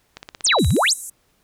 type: click train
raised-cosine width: 0.2 ms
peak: -17 dBFS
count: 11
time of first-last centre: 0.17-0.765 s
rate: 16.8 Hz
type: exponential two-way sweep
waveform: sine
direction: down then up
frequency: 9956 to 67.4 to 9956 Hz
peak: -14 dBFS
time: 0.44-0.94 s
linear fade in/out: 10 ms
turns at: 0.68 s
type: tone with exponential decay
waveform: sine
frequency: 3912 Hz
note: B7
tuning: 17 cents flat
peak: -18 dBFS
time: 0.5-1.01 s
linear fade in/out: 1 ms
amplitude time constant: 110 ms
type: band-pass noise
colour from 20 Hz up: white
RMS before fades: -34 dBFS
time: 0.59-1.1 s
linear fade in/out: 5 ms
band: 7000 to 11000 Hz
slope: 48 dB/octave
effects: pink hiss -63 dBFS RMS until 1.43 s